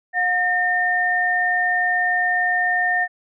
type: tone pair together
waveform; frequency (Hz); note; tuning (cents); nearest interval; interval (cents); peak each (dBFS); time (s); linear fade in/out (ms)
sine; 721 / 1816.8; F#5 / A#6; -45 / -45; octave + major third; 1600; -22 / -18; 0.13-3.08; 50
effects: none